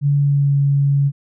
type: tone with pitch glide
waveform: sine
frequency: 142.8 to 140.59 Hz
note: D3 to C#3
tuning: -48 to +25 cents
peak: -12 dBFS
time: 0.01-1.12 s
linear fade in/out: 50 ms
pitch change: -27 cents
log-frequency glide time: 0.16-0.56 s
effects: none